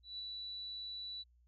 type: tone with ADSR envelope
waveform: sine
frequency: 3951 Hz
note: B7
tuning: in tune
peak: -40 dBFS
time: 0.03-1.24 s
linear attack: 160 ms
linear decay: 9 ms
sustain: -2 dB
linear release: 29 ms
effects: added 60 Hz sine -65 dBFS peak until 1.47 s